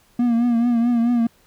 triangle tone with vibrato, 236.8 Hz, A#3, 27 cents sharp, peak -13 dBFS, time 0.19-1.27 s, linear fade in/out 5 ms, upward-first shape triangle, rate 4.6 Hz, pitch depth 64 cents each way, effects pink hiss -57 dBFS RMS until 1.46 s

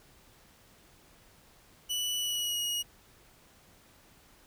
sawtooth tone with pitch glide, 2960 to 2889 Hz, F#7 to F#7, 0 to -42 cents, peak -27 dBFS, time 1.89-2.83 s, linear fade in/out 20 ms, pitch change -42 cents, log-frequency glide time 2.19-2.6 s, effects pink hiss -60 dBFS RMS until 4.46 s

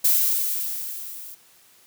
violet noise with level ramp, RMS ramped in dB -17 to -40 dBFS, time 0.04-1.35 s, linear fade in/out 10 ms, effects white hiss -55 dBFS RMS until 1.86 s + high-pass 80 Hz 12 dB/octave

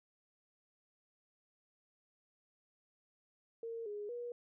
sine tone with pitch steps, 459 / 414.4 / 480.9 Hz, A#4 / G#4 / B4, -27 / -4 / -46 cents, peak -40 dBFS, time 3.63-4.32 s, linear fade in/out 2 ms, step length 230 ms, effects none

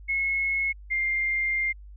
sine tone pair in turn, 2178 / 2107 Hz, C#7 / C7, -31 / +12 cents, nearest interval minor second, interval 57 cents, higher first, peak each -23 dBFS, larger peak neither, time 0.08-0.73 / 0.9-1.73 s, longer second, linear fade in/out 20 ms, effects added 50 Hz sine -42 dBFS peak until 1.96 s

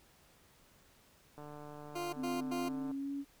click train, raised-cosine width 1 ms, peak -36 dBFS, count 228, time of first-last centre 1.38-2.914 s, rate 148 Hz
20% pulse tone bursts, 349.2 Hz, F4, in tune, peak -32 dBFS, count 3, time 1.95-2.69 s, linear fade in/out 10 ms, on 180 ms, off 100 ms
sine tone with pitch glide, 260 to 280.3 Hz, C4 to C#4, -11 to +19 cents, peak -36 dBFS, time 2.15-3.25 s, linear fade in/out 50 ms, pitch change +130 cents, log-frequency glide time 2.55-3.12 s
effects pink hiss -65 dBFS RMS until 3.4 s

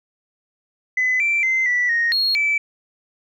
sine tone with pitch steps, 2016 / 2345 / 2071 / 1963 / 1864 / 4291 / 2315 Hz, B6 / D7 / C7 / B6 / A#6 / C8 / D7, +35 / -3 / -18 / -11 / -1 / +43 / -25 cents, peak -15 dBFS, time 0.97-2.58 s, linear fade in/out 5 ms, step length 230 ms, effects tanh soft clip ceiling -12 dBFS

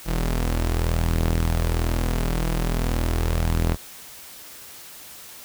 sawtooth tone pair together, 41 / 82.41 Hz, E1 / E2, -9 / 0 cents, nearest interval octave, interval 1209 cents, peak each -17 / -23 dBFS, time 0.05-3.77 s, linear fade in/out 50 ms, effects white hiss -42 dBFS RMS until 5.44 s

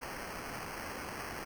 white noise with sample-and-hold, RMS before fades -42 dBFS, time 0.01-1.45 s, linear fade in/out 20 ms, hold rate 3675 Hz, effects none

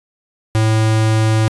square tone, 110 Hz, A2, in tune, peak -12 dBFS, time 0.55-1.48 s, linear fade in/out 0 ms, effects resampled to 24000 Hz

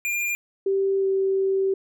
square tone, 2402 Hz, D7, 38 cents sharp, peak -24 dBFS, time 0.05-0.35 s, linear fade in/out 0 ms
sine tone with pitch glide, 389.7 to 386.1 Hz, G4 to G4, -10 to -26 cents, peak -19 dBFS, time 0.66-1.74 s, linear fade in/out 5 ms, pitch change -16 cents, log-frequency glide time 0.99-1.06 s
effects none

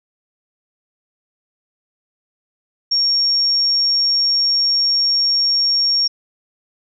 sine tone, 5540 Hz, F8, 15 cents flat, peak -13 dBFS, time 2.91-6.08 s, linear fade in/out 10 ms, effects none

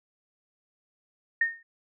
sine tone with exponential decay, 1837 Hz, A#6, 26 cents flat, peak -18 dBFS, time 1.41-1.63 s, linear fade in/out 5 ms, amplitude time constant 47 ms, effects none

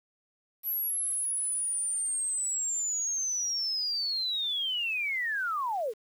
sine linear sweep, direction down, 11840 to 395.6 Hz, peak -28 dBFS, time 0.63-5.94 s, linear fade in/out 50 ms, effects 9-bit

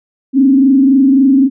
sine tone with frequency modulation, 269.2 Hz, C4, 49 cents sharp, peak -5 dBFS, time 0.33-1.5 s, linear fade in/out 50 ms, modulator 23.7 Hz, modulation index 0.69, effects none

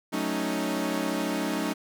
sawtooth chord, D# half-diminished seventh, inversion first, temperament equal, 185 / 220 / 277.2 / 311.1 Hz, F#3 / A3 / C#4 / D#4, 0 / 0 / 0 / 0 cents, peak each -30 / -29 / -28 / -27 dBFS, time 0.12-1.74 s, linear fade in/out 20 ms, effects none

